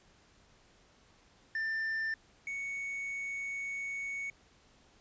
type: tone pair in turn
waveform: triangle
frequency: 1785 / 2223 Hz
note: A6 / C#7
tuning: +24 / +4 cents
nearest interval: major third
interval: 380 cents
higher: second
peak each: -30 / -34 dBFS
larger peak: first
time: 1.55-2.14 / 2.47-4.3 s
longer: second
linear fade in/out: 2 ms
effects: pink hiss -64 dBFS RMS until 5 s + resampled to 16000 Hz